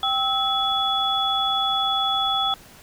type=tone cluster; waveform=sine; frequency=782 / 1300 / 3406 Hz; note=G5 / E6 / G#7; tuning=-4 / -24 / +43 cents; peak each=-25 / -26 / -22 dBFS; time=0.03-2.54 s; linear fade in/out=2 ms; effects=pink hiss -47 dBFS RMS until 2.82 s